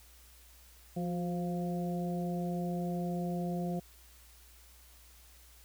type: harmonic tone with a mistuned harmonic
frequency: 174.61 Hz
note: F3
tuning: in tune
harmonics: 1 / 2 / 3 / 4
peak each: -33 / -41 / -43 / -42 dBFS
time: 0.96-3.8 s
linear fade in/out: 10 ms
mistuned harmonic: 2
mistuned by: +47 cents
effects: added 60 Hz sine -58 dBFS peak until 5.64 s + white hiss -60 dBFS RMS until 5.64 s